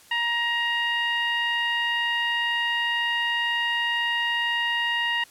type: tone with low-pass filter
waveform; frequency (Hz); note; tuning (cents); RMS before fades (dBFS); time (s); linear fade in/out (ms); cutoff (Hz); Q
15% pulse; 942; A#5; +18; -25; 0.11-5.24; 5; 2400; 5.5
effects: white hiss -52 dBFS RMS until 5.3 s + low-pass 12000 Hz 12 dB/octave